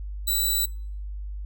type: tone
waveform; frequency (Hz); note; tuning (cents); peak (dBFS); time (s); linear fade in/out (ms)
5% pulse; 3951; B7; 0; -14; 0.27-0.66; 10
effects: noise-tail reverb RT60 0.5 s tail -25 dB re dry + added 50 Hz sine -31 dBFS peak until 1.45 s